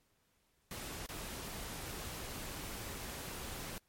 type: noise with dropouts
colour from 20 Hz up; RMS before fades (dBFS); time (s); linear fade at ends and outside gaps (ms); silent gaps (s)
pink; -44; 0.71-3.78; 1; 1.063-1.089
effects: pink hiss -75 dBFS RMS until 3.88 s + MP3 64 kbps